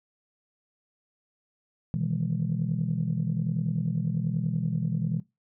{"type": "chord", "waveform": "sine", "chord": "E major seventh", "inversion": "second", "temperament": "just", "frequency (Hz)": [123.61, 154.51, 164.81, 206], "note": ["B2", "D#3", "E3", "G#3"], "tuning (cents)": [2, -12, 0, -14], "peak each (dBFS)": [-31, -31, -28, -33], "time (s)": [1.94, 5.2], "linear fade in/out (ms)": 0, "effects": ["noise-tail reverb RT60 0.2 s tail -17 dB re dry", "tanh soft clip ceiling -17 dBFS"]}